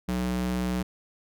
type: tone with high-pass filter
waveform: square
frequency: 61.74 Hz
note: B1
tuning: in tune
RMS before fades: -28 dBFS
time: 0.08-0.83 s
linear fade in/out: 10 ms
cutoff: 130 Hz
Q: 5.6
effects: none